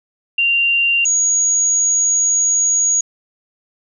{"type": "tone pair in turn", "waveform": "sine", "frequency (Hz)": [2775, 6704], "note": ["F7", "G#8"], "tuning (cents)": [-12, 15], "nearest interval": "octave + minor third", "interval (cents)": 1527, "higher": "second", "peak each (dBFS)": -12, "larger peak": "neither", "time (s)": [[0.38, 1.05], [1.05, 3.01]], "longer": "second", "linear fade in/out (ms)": 5, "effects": []}